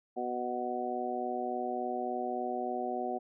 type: harmonic tone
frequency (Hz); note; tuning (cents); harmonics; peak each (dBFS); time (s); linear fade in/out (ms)
123.47; B2; 0; 2 / 3 / 4 / 5 / 6; -40 / -38 / -42 / -40 / -35; 0.16-3.19; 20
effects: none

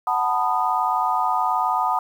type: chord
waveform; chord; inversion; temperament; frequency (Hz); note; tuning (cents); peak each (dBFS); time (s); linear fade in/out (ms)
sine; B dominant seventh; second; just; 740.8 / 889 / 987.8 / 1234.7; F#5 / A5 / B5 / D#6; +2 / +18 / 0 / -14; -24; 0.07-1.99; 2
effects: 8-bit

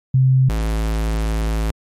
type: tone pair in turn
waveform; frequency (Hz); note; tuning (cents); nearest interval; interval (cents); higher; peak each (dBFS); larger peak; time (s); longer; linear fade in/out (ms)
sine / square; 130.81 / 54.43; C3 / A1; 0 / -18; octave + minor third; 1518; first; -10 / -18; first; 0.14-0.49 / 0.49-1.71; second; 5
effects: MP3 64 kbps

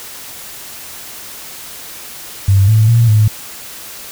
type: tone with pitch steps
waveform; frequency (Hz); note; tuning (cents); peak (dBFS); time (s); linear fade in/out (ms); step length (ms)
sine; 97.8 / 109.4 / 116.6 / 107.3; G2 / A2 / A#2 / A2; -4 / -9 / +1 / -43; -6; 2.48-3.28; 5; 200
effects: white hiss -31 dBFS RMS until 4.11 s

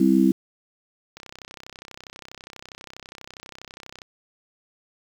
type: chord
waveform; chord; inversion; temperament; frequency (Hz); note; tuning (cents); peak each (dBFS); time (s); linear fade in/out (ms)
sine; C major; second; just; 196.22 / 261.6 / 327; G3 / C4 / E4; +2 / 0 / -14; -19; 0-0.32; 5
type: click train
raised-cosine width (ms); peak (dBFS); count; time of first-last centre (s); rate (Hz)
0.2; -22; 93; 1.17-4.018; 32.3
effects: 7-bit

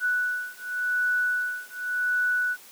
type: beating tone pair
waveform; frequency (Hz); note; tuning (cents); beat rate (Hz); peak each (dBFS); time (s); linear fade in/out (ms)
sine; 1480 / 1480.89; F#6 / F#6; 0 / +1; 0.89; -27 / -27; 0-2.57; 50
effects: white hiss -49 dBFS RMS until 2.71 s + high-pass 200 Hz 12 dB/octave

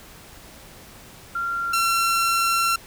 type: tone pair in turn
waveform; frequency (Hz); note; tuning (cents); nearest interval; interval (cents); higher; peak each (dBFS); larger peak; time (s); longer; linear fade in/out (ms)
sine / sawtooth; 1381 / 1358.1; F6 / F6; -20 / -49; unison; 29; first; -23 / -15; second; 1.35-1.73 / 1.73-2.76; second; 5
effects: pink hiss -45 dBFS RMS until 2.86 s

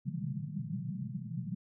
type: band-pass noise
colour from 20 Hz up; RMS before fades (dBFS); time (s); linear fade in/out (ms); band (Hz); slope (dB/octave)
pink; -38; 0.05-1.55; 10; 120 to 210; 96
effects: none

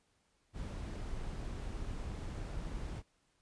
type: noise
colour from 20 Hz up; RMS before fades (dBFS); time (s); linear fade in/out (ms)
brown; -41; 0.53-3.03; 50
effects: pink hiss -75 dBFS RMS until 3.41 s + resampled to 22050 Hz

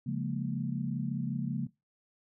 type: chord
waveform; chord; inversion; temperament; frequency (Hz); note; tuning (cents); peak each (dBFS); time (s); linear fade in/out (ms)
sine; Bb minor seventh; first; equal; 138.59 / 174.61 / 207.7 / 233.1; Db3 / F3 / Ab3 / Bb3; 0 / 0 / 0 / 0; -34 / -37 / -38 / -36; 0.06-1.67; 10
effects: noise-tail reverb RT60 0.2 s tail -18 dB re dry

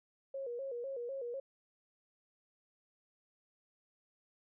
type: tone with vibrato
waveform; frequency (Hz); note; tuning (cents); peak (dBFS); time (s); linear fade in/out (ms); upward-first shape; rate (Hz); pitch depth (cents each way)
sine; 510; C5; -44; -38; 0.34-1.4; 5; square; 4; 110
effects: none

